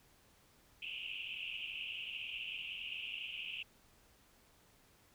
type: band-pass noise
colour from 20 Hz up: white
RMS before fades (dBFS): -44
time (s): 0.82-3.63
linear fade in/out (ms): 5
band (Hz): 2500 to 3000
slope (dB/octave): 96
effects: pink hiss -67 dBFS RMS until 5.14 s